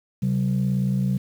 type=tone pair together; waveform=sine; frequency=132.88 / 191.1 Hz; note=C3 / G3; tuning=+27 / -44 cents; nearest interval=tritone; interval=629 cents; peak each=-21 dBFS; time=0.22-1.18 s; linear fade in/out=10 ms; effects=tanh soft clip ceiling -15 dBFS + 8-bit